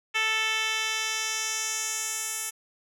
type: tone with band-pass filter sweep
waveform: 10% pulse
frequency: 440 Hz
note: A4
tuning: in tune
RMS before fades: -29 dBFS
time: 0.14-2.51 s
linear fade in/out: 20 ms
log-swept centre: 2800 to 9500 Hz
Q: 1.6
effects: none